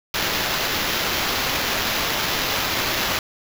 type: noise with sample-and-hold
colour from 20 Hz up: white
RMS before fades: -23 dBFS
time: 0.14-3.19 s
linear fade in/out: 2 ms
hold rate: 8820 Hz
effects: none